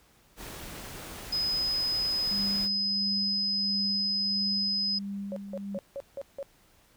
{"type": "noise", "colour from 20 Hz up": "pink", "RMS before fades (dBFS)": -42, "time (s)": [0.36, 2.69], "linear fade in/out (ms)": 50}
{"type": "tone", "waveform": "sine", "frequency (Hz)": 5040, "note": "D#8", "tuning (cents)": 21, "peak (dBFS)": -26, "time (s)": [1.32, 4.99], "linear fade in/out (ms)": 10}
{"type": "tone with tremolo", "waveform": "sine", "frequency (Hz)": 199.3, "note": "G3", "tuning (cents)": 29, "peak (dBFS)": -32, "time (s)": [2.31, 5.78], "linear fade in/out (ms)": 5, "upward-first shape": "sine", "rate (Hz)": 1.5, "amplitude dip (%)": 50}
{"type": "tone bursts", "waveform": "sine", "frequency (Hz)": 554.4, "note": "C#5", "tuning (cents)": 0, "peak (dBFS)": -33, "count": 6, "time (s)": [5.32, 6.428], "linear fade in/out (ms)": 0, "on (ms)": 43, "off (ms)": 170}
{"effects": ["pink hiss -62 dBFS RMS until 6.96 s"]}